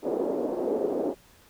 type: band-pass noise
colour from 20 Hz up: white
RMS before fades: -28 dBFS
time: 0.02-1.15 s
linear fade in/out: 50 ms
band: 290 to 510 Hz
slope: 24 dB/octave
effects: pink hiss -57 dBFS RMS until 1.49 s